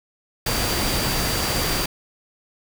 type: tone in noise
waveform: sine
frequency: 4699 Hz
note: D8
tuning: in tune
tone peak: -30 dBFS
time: 0.46-1.86 s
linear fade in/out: 5 ms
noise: pink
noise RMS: -23 dBFS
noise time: 0.46-1.86 s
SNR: -10 dB
effects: none